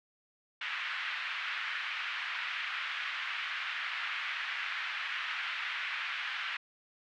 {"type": "band-pass noise", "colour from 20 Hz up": "pink", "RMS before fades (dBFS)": -37, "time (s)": [0.61, 6.57], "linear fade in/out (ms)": 5, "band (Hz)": [1400, 3000], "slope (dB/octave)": 24, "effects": []}